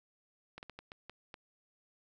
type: slowing click train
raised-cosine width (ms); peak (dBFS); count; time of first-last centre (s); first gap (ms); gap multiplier
0.3; -30; 7; 0.58-1.342; 49; 1.38
effects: none